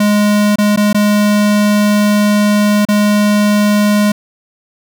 square tone with dropouts, 207.7 Hz, G#3, in tune, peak -9 dBFS, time 0-4.12 s, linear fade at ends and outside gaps 5 ms, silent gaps 0.558-0.584 / 0.762-0.773 / 0.93-0.945 / 2.852-2.886 s, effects none

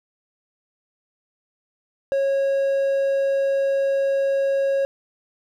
triangle tone, 548 Hz, C#5, 20 cents flat, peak -16 dBFS, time 2.12-4.85 s, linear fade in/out 0 ms, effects none

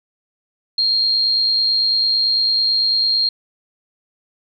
sine tone with amplitude modulation, 4223 Hz, C8, 15 cents sharp, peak -12 dBFS, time 0.78-3.29 s, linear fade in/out 5 ms, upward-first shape sine, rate 109 Hz, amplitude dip 40%, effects none

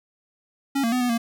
square tone with pitch steps, 275.7 / 230.2 / 251.1 / 246 / 231.9 Hz, C#4 / A#3 / B3 / B3 / A#3, -9 / -22 / +29 / -7 / -9 cents, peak -21 dBFS, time 0.75-1.18 s, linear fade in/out 10 ms, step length 86 ms, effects none

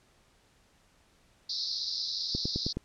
white band-pass noise, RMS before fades -34 dBFS, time 1.49-2.73 s, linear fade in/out 10 ms, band 3900 to 5300 Hz, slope 96 dB/octave
click train, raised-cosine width 3 ms, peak -19 dBFS, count 5, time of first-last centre 2.35-2.77 s, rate 9.52 Hz
effects pink hiss -65 dBFS RMS until 2.84 s + low-pass 9000 Hz 12 dB/octave

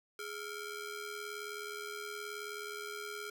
sawtooth ring-modulated tone, 911 Hz, A#5, 40 cents flat, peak -34 dBFS, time 0.19-3.3 s, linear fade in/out 2 ms, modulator 495 Hz, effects none

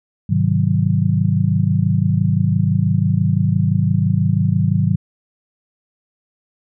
sine chord, Ab dominant seventh, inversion none, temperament just, 103.83 / 129.78 / 155.74 / 186.89 Hz, Ab2 / C3 / Eb3 / Gb3, 0 / -14 / +2 / +18 cents, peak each -18 / -20 / -18 / -19 dBFS, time 0.29-4.96 s, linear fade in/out 10 ms, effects none

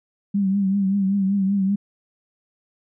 sine tone with vibrato, 196 Hz, G3, in tune, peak -17 dBFS, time 0.34-1.76 s, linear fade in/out 10 ms, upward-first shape triangle, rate 5.2 Hz, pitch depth 69 cents each way, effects none

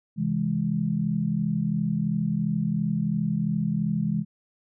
sine chord, C augmented, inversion none, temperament equal with one note detuned, 132.79 / 164.81 / 207.7 Hz, C3 / E3 / G#3, +26 / 0 / 0 cents, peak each -31 / -26 / -26 dBFS, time 0.16-4.25 s, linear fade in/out 50 ms, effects none

